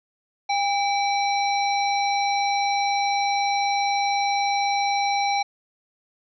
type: harmonic tone with a mistuned harmonic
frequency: 804 Hz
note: G5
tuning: 44 cents sharp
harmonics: 1 / 3 / 5 / 7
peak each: -21 / -28 / -30 / -35 dBFS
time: 0.49-5.43 s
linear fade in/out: 10 ms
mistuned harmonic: 3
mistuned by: -77 cents
effects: none